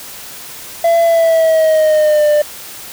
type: tone with pitch glide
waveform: triangle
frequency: 673 to 596.1 Hz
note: E5 to D5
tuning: +36 to +26 cents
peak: -6 dBFS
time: 0.84-2.42 s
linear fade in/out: 5 ms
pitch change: -210 cents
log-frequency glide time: 1.04-2.28 s
effects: white hiss -31 dBFS RMS until 2.92 s